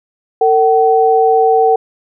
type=tone pair together; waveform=sine; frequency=451.9 / 760 Hz; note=A4 / F#5; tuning=+46 / +46 cents; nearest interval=major sixth; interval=900 cents; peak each=-10 dBFS; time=0.41-1.76 s; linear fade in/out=5 ms; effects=none